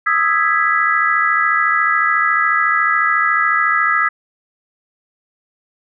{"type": "chord", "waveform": "sine", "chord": "E major seventh", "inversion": "third", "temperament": "equal", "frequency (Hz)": [1244.5, 1318.5, 1661.2, 1975.5], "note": ["D#6", "E6", "G#6", "B6"], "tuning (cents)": [0, 0, 0, 0], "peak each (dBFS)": -18, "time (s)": [0.06, 4.09], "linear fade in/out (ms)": 10, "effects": []}